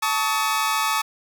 sawtooth tone cluster, 879 / 1125 / 1272 Hz, A5 / C#6 / D#6, -2 / +25 / +38 cents, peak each -21 dBFS, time 0.02-1.02 s, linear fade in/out 10 ms, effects 8-bit

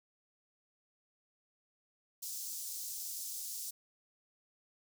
pink high-pass noise, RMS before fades -42 dBFS, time 2.22-3.71 s, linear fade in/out 10 ms, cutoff 5400 Hz, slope 24 dB/octave, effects none

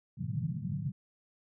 pink band-pass noise, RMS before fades -35 dBFS, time 0.17-0.92 s, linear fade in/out 20 ms, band 110 to 180 Hz, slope 48 dB/octave, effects none

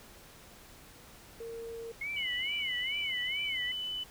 sine tone, 459.8 Hz, A#4, 24 cents flat, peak -39 dBFS, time 1.4-1.92 s, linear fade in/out 5 ms
sine tone with vibrato, 2135 Hz, C7, 34 cents sharp, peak -34 dBFS, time 2.01-3.72 s, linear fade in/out 5 ms, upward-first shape sine, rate 2.3 Hz, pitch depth 160 cents each way
sine tone with pitch glide, 2960 to 2998 Hz, F#7 to F#7, 0 to +22 cents, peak -34 dBFS, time 2.16-4.04 s, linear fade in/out 10 ms, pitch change +22 cents, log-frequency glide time 2.43-3.49 s
effects pink hiss -54 dBFS RMS until 4.1 s

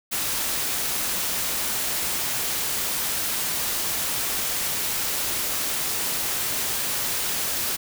white noise, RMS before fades -26 dBFS, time 0.11-7.77 s, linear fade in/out 20 ms, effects none

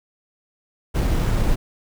brown noise with sample-and-hold, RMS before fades -19 dBFS, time 0.94-1.56 s, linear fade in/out 20 ms, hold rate 8820 Hz, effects none

